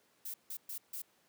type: noise bursts at uneven times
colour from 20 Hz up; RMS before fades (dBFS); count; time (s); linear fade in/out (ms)
violet; -42; 4; 0.25-0.34 / 0.5-0.57 / 0.69-0.78 / 0.93-1.02; 5
effects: pink hiss -70 dBFS RMS until 1.28 s + high-pass 200 Hz 12 dB/octave